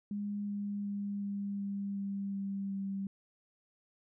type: tone with pitch steps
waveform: sine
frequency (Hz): 204.6 / 203.3 / 202 / 200.7 / 199.47 / 198.2 / 196.95 / 195.7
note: G#3 / G#3 / G#3 / G3 / G3 / G3 / G3 / G3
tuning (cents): -26 / -37 / -48 / +41 / +30 / +19 / +8 / -3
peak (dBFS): -34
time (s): 0.11-3.07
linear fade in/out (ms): 2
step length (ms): 370
effects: none